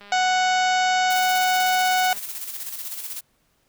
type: click train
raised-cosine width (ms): 0.3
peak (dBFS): -29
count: 441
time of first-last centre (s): 0.01-2.177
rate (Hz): 203
type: harmonic tone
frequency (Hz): 740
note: F#5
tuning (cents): 0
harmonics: 1 / 2 / 3 / 4 / 5 / 6 / 7 / 8 / 9 / 10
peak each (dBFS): -19 / -25 / -29 / -31 / -33 / -35 / -36 / -37 / -38 / -39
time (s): 0.12-2.13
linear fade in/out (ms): 2
type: noise with tremolo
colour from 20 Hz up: blue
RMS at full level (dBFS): -31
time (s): 1.1-3.21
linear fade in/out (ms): 10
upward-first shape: square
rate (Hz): 16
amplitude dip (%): 45
effects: pink hiss -66 dBFS RMS until 3.68 s